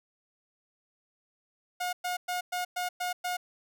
sawtooth tone bursts, 719 Hz, F#5, 50 cents flat, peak -26 dBFS, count 7, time 1.8-3.37 s, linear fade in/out 10 ms, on 130 ms, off 110 ms, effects none

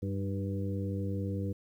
harmonic tone with a mistuned harmonic, 97.7 Hz, G2, 5 cents flat, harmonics 1 / 2 / 3 / 4 / 5, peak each -33 / -37 / -40 / -45 / -42 dBFS, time 0.02-1.53 s, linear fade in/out 10 ms, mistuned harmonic 3, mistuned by +38 cents, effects 11-bit

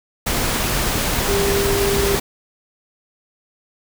sine tone in noise, 398.6 Hz, G4, 29 cents sharp, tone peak -18 dBFS, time 1.28-2.16 s, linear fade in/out 10 ms, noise pink, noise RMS -20 dBFS, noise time 0.26-2.2 s, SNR -1 dB, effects none

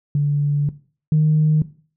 sine tone pair in turn, 144.9 / 154.06 Hz, D3 / D#3, -23 / -17 cents, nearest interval minor second, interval 106 cents, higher second, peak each -14 / -11 dBFS, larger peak second, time 0.15-0.69 / 1.12-1.62 s, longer first, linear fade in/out 2 ms, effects noise-tail reverb RT60 0.4 s tail -17 dB re dry + tanh soft clip ceiling -8 dBFS

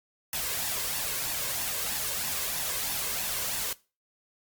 white noise with flanger, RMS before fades -31 dBFS, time 0.33-3.73 s, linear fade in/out 2 ms, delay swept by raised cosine 1.1 to 1.93 ms, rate 3.1 Hz, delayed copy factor +0.5, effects noise-tail reverb RT60 0.3 s tail -20 dB re dry + MP3 96 kbps

